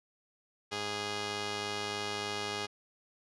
5% pulse tone pair together, 103.3 / 413.2 Hz, G#2 / G#4, -9 / -9 cents, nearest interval 2 octaves, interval 2400 cents, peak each -29 / -25 dBFS, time 0.71-2.67 s, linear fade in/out 20 ms, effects resampled to 22050 Hz

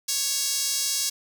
sawtooth tone with high-pass filter, 554.4 Hz, C#5, in tune, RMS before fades -26 dBFS, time 0.08-1.1 s, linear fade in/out 10 ms, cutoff 5600 Hz, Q 1.7, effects none

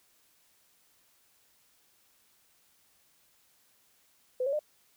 sine tone with pitch steps, 507 / 552.9 / 602.9 Hz, B4 / C#5 / D5, +45 / -5 / +45 cents, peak -27 dBFS, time 4.4-4.592 s, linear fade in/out 5 ms, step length 64 ms, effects white hiss -67 dBFS RMS until 4.96 s

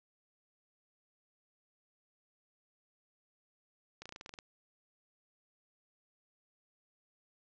clicks, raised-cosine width 0.2 ms, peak -29 dBFS, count 10, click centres 4.02 / 4.056 / 4.092 / 4.124 / 4.161 / 4.211 / 4.261 / 4.293 / 4.339 / 4.388 s, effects resampled to 16000 Hz + 11-bit

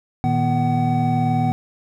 triangle tone cluster, 117.2 / 156.2 / 243.4 / 753 Hz, A#2 / D#3 / B3 / F#5, +10 / +7 / -25 / +30 cents, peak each -20 dBFS, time 0.24-1.52 s, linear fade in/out 0 ms, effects none

